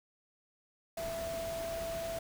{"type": "tone in noise", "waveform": "sine", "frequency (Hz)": 664, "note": "E5", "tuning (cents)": 12, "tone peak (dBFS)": -36, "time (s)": [0.97, 2.19], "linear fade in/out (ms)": 5, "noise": "pink", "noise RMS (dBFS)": -44, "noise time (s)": [0.97, 2.19], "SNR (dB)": 5, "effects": []}